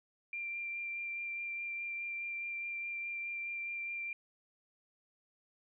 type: tone with vibrato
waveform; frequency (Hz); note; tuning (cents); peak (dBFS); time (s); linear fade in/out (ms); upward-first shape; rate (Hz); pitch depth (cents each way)
sine; 2372; D7; +17; -37; 0.33-4.13; 2; sine; 4.8; 12
effects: none